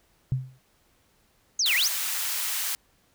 sine tone with exponential decay, 130 Hz, C3, 11 cents flat, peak -19 dBFS, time 0.32-0.59 s, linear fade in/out 0 ms, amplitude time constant 58 ms
sine exponential two-way sweep, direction down then up, 6750 to 1864.7 to 6750 Hz, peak -21 dBFS, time 1.59-1.88 s, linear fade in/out 5 ms, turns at 1.75 s
white high-pass noise, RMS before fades -29 dBFS, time 1.66-2.75 s, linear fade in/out 0 ms, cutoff 1100 Hz, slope 12 dB/octave
effects pink hiss -65 dBFS RMS until 3.14 s

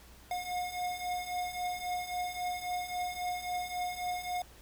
square beating tone pair, 717 / 720.7 Hz, F5 / F#5, +45 / -46 cents, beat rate 3.7 Hz, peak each -40 / -36 dBFS, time 0.31-4.42 s, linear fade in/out 2 ms, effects added 60 Hz sine -57 dBFS peak until 4.61 s + pink hiss -57 dBFS RMS until 4.61 s

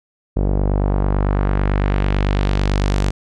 sawtooth tone with low-pass filter sweep, 49 Hz, G1, in tune, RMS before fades -17 dBFS, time 0.36-3.11 s, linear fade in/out 10 ms, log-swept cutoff 520 to 7400 Hz, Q 1.1, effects none

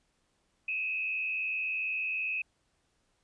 sine tone with frequency modulation, 2562 Hz, E7, 50 cents flat, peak -30 dBFS, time 0.68-2.42 s, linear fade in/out 5 ms, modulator 82.6 Hz, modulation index 0.96, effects pink hiss -74 dBFS RMS until 3.23 s + resampled to 22050 Hz

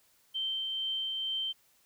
sine tone with tremolo, 3120 Hz, G7, 9 cents flat, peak -30 dBFS, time 0.34-1.53 s, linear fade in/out 20 ms, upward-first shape triangle, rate 2.2 Hz, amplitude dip 25%, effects white hiss -67 dBFS RMS until 1.85 s

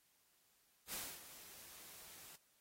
white noise with ADSR envelope, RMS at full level -44 dBFS, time 0.87-2.36 s, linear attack 61 ms, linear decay 260 ms, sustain -13 dB, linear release 6 ms, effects white hiss -75 dBFS RMS until 2.6 s + AAC 48 kbps

